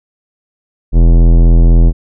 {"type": "tone with tanh clipping", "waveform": "sine", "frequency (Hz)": 42, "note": "E1", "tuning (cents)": 33, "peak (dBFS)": -5, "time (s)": [0.92, 1.93], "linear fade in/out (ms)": 50, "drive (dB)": 18, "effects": []}